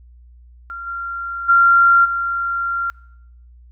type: tone with level steps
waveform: sine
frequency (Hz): 1381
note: F6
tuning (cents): -20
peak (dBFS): -27 / -23 / -8 / -18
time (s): 0.7-2.9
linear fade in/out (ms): 0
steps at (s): 0.86 / 1.48 / 2.04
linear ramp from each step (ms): 20
effects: noise-tail reverb RT60 0.8 s tail -25 dB re dry + added 60 Hz sine -42 dBFS peak until 3.71 s